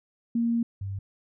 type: tone pair in turn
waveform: sine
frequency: 233.1 / 98.01 Hz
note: A#3 / G2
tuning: 0 / 0 cents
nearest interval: octave + minor third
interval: 1500 cents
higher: first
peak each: -22 / -30 dBFS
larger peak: first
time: 0.35-0.63 / 0.81-0.99 s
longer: first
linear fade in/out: 5 ms
effects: none